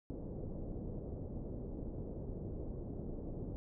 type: low-pass noise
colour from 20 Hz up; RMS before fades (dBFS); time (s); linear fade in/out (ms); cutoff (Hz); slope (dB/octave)
pink; -43; 0.1-3.56; 0; 510; 24
effects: none